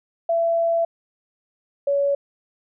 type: tone pair in turn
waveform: sine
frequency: 670 / 563.4 Hz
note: E5 / C#5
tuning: +28 / +28 cents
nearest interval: minor third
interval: 300 cents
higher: first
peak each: -17 / -17 dBFS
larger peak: neither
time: 0.29-0.85 / 1.87-2.15 s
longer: first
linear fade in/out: 5 ms
effects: none